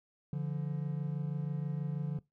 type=tone pair together; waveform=triangle; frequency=144.7 / 170.91 Hz; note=D3 / F3; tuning=-25 / -37 cents; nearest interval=minor third; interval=288 cents; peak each=-32 / -36 dBFS; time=0.33-2.19 s; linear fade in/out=2 ms; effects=noise-tail reverb RT60 0.2 s tail -22 dB re dry